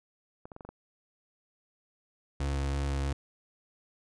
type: clicks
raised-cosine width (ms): 1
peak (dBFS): -30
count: 6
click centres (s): 0.455 / 0.518 / 0.564 / 0.608 / 0.65 / 0.69
type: tone with vibrato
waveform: 35% pulse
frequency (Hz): 69.5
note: C#2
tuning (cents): +5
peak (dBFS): -27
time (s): 2.4-3.13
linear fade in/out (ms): 5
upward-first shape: square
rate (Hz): 3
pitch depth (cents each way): 8
effects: resampled to 22050 Hz